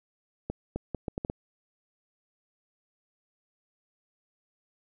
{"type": "accelerating click train", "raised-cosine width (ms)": 2, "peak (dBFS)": -18, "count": 7, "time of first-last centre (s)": [0.5, 1.299], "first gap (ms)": 260, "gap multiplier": 0.72, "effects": []}